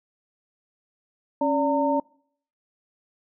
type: tone cluster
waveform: sine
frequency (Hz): 276.5 / 579 / 913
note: C#4 / D5 / A#5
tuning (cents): -4 / -25 / -36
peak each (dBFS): -24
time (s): 1.41-2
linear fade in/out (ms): 5
effects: noise-tail reverb RT60 0.6 s tail -26 dB re dry